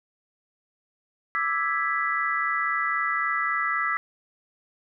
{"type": "chord", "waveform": "sine", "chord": "E dominant seventh", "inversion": "third", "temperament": "equal", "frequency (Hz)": [1174.7, 1318.5, 1661.2, 1975.5], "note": ["D6", "E6", "G#6", "B6"], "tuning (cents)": [0, 0, 0, 0], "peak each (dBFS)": [-31, -27, -31, -27], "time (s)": [1.35, 3.97], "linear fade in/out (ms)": 0, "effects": []}